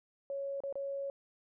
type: tone with dropouts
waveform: sine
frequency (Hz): 554.4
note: C#5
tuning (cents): 0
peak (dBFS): -35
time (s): 0.3-1.1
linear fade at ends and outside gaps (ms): 1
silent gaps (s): 0.604-0.636 / 0.726-0.755
effects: none